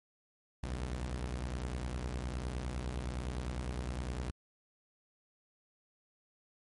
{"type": "beating tone pair", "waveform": "sawtooth", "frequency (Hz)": [61.2, 71], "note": ["B1", "C#2"], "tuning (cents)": [-15, 42], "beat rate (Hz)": 9.8, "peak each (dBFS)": [-33, -38], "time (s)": [0.63, 4.31], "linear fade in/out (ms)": 5, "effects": ["MP3 48 kbps"]}